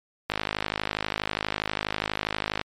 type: click train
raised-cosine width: 0.3 ms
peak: -9 dBFS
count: 122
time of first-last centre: 0.3-2.614 s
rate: 52.3 Hz
effects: MP3 64 kbps